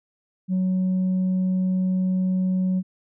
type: tone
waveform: sine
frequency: 185.6 Hz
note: F#3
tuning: 6 cents sharp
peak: -17 dBFS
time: 0.48-2.83 s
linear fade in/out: 50 ms
effects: tanh soft clip ceiling -18 dBFS